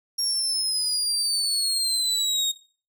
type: exponential sweep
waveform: 30% pulse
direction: down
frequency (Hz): 5588 to 3711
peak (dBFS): -19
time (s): 0.18-2.52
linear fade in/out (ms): 10
effects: noise-tail reverb RT60 0.4 s tail -19 dB re dry